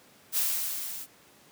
blue noise with level ramp, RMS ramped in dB -25 to -40 dBFS, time 0.32-1.07 s, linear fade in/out 50 ms, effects pink hiss -57 dBFS RMS until 1.51 s + high-pass 150 Hz 12 dB/octave

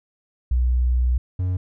sine / triangle tone pair in turn, 61.74 / 91.52 Hz, B1 / F#2, 0 / -18 cents, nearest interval perfect fifth, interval 682 cents, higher second, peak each -16 / -18 dBFS, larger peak first, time 0.51-1.18 / 1.39-1.57 s, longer first, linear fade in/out 5 ms, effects none

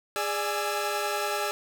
sawtooth tone cluster, 411.7 / 592 / 834 / 1330 Hz, G#4 / D5 / G#5 / E6, -15 / +14 / +7 / +15 cents, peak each -29 dBFS, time 0.16-1.51 s, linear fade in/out 0 ms, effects none

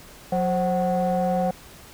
sine tone cluster, 181.7 / 530 / 746 Hz, F#3 / C5 / F#5, -31 / +22 / +14 cents, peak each -23 dBFS, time 0.32-1.51 s, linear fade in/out 5 ms, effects tanh soft clip ceiling -15 dBFS + pink hiss -46 dBFS RMS until 1.93 s

